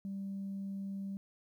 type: tone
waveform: sine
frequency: 196 Hz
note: G3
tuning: in tune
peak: -36 dBFS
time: 0.05-1.17 s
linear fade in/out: 0 ms
effects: tanh soft clip ceiling -34 dBFS + 12-bit